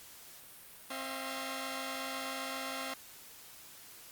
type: tone cluster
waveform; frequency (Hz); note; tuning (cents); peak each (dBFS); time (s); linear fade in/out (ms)
10% pulse; 265.3 / 630 / 686 / 1069; C4 / D#5 / F5 / C6; +24 / +21 / -31 / +37; -33 / -37 / -34 / -38; 0.9-2.94; 5
effects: white hiss -53 dBFS RMS until 4.11 s + Opus 48 kbps